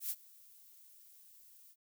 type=noise with ADSR envelope; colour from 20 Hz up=violet; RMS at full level=-36 dBFS; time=0-1.76 s; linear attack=100 ms; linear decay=50 ms; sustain=-24 dB; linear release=54 ms; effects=none